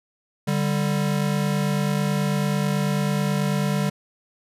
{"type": "tone pair together", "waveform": "square", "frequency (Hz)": [146.83, 196], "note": ["D3", "G3"], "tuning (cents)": [0, 0], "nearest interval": "perfect fourth", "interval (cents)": 500, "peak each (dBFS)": -24, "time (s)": [0.47, 3.9], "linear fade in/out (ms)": 10, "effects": ["resampled to 32000 Hz"]}